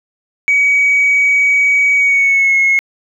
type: tone with pitch glide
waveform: sine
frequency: 2264 to 2171 Hz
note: C#7 to C#7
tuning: +36 to -37 cents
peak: -7 dBFS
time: 0.48-2.79 s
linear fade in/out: 0 ms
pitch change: -73 cents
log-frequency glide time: 1.95-2.56 s
effects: tanh soft clip ceiling -5 dBFS + 8-bit